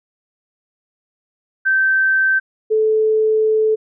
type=tone pair in turn; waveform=sine; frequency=1552 / 435.5 Hz; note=G6 / A4; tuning=-18 / -18 cents; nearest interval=octave + minor seventh; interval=2200 cents; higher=first; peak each=-12 dBFS; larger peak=neither; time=1.65-2.4 / 2.7-3.76 s; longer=second; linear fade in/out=20 ms; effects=none